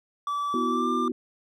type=tone with pitch glide; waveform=triangle; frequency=1155 to 1191.6 Hz; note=D6 to D6; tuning=-29 to +25 cents; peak=-24 dBFS; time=0.27-1.08 s; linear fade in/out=2 ms; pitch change=+54 cents; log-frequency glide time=0.66-0.89 s
type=chord; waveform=sine; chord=B suspended fourth; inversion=none; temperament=just; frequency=246.9 / 329.3 / 370.4 Hz; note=B3 / E4 / F#4; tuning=0 / -2 / +2 cents; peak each=-28 / -31 / -30 dBFS; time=0.54-1.12 s; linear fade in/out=2 ms
effects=none